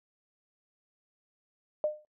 sine tone with exponential decay, 606 Hz, D#5, 46 cents flat, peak -22 dBFS, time 1.84-2.05 s, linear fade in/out 1 ms, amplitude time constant 44 ms, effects noise-tail reverb RT60 0.1 s tail -22 dB re dry

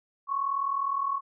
sine tone pair together, 1071 / 1110.8 Hz, C6 / C#6, +40 / +3 cents, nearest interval minor second, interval 63 cents, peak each -32 / -27 dBFS, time 0.27-1.21 s, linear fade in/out 50 ms, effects none

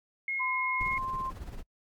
sine tone, 2157 Hz, C#7, 48 cents flat, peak -29 dBFS, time 0.28-0.98 s, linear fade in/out 2 ms
sine tone with pitch glide, 1023 to 1048.1 Hz, C6 to C6, -39 to +3 cents, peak -31 dBFS, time 0.39-1.31 s, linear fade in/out 20 ms, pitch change +42 cents, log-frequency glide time 0.81-0.93 s
brown noise with tremolo, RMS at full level -38 dBFS, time 0.8-1.63 s, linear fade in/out 10 ms, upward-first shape sine, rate 18 Hz, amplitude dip 60%
effects noise-tail reverb RT60 0.1 s tail -26 dB re dry + MP3 96 kbps

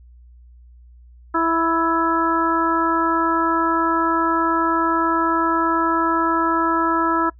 harmonic tone with a mistuned harmonic, 329.6 Hz, E4, in tune, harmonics 1 / 2 / 3 / 4 / 5, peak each -21 / -28 / -22 / -20 / -28 dBFS, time 1.34-7.3 s, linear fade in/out 10 ms, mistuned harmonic 5, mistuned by +29 cents, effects noise-tail reverb RT60 0.1 s tail -23 dB re dry + added 60 Hz sine -43 dBFS peak until 7.39 s

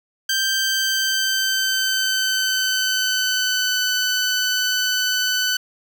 15% pulse tone with pitch glide, 1568 to 1502.4 Hz, G6 to F#6, 0 to +26 cents, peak -12 dBFS, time 0.29-5.57 s, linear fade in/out 5 ms, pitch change -74 cents, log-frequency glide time 0.53-3.81 s, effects none

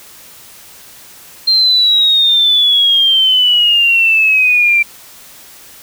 sine exponential sweep, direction down, 4186 to 2349 Hz, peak -7 dBFS, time 1.47-4.83 s, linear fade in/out 10 ms, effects white hiss -38 dBFS RMS until 5.82 s

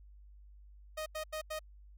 sawtooth tone bursts, 622.3 Hz, D#5, in tune, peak -33 dBFS, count 4, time 0.97-1.593 s, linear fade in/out 10 ms, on 92 ms, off 85 ms, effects added 50 Hz sine -53 dBFS peak until 1.97 s

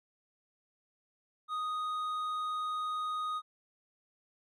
sine tone with hard clipping, 1244.5 Hz, D#6, in tune, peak -34 dBFS, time 1.48-3.42 s, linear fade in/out 50 ms, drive 5 dB, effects none

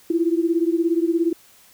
sine beating tone pair, 329.6 / 346.6 Hz, E4 / F4, 0 / -13 cents, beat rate 17 Hz, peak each -19 / -21 dBFS, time 0.1-1.33 s, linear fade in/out 5 ms, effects white hiss -52 dBFS RMS until 1.73 s

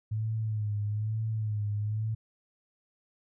sine tone with vibrato, 107.2 Hz, A2, 45 cents flat, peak -28 dBFS, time 0.11-2.15 s, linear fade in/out 10 ms, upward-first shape sine, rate 1.1 Hz, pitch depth 59 cents each way, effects none

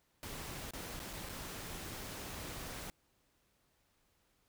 pink noise with dropouts, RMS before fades -45 dBFS, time 0.23-2.9 s, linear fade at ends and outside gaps 0 ms, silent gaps 0.708-0.735 / 0.993-1.001 / 1.13-1.134 / 1.289-1.294 s, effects pink hiss -75 dBFS RMS until 4.48 s

